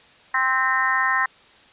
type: harmonic tone with a mistuned harmonic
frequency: 261.9 Hz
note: C4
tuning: 2 cents sharp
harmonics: 3 / 4 / 5 / 6 / 7 / 8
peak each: -30 / -23 / -27 / -28 / -21 / -31 dBFS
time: 0.34-1.26 s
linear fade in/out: 5 ms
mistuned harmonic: 8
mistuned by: -72 cents
effects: white hiss -51 dBFS RMS until 1.72 s + resampled to 8000 Hz